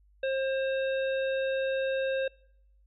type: harmonic tone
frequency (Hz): 533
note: C5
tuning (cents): +32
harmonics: 1 / 3 / 5 / 7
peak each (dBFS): -27 / -37 / -41 / -44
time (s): 0.23-2.28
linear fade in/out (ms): 5
effects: noise-tail reverb RT60 0.8 s tail -26 dB re dry + added 50 Hz sine -59 dBFS peak until 2.86 s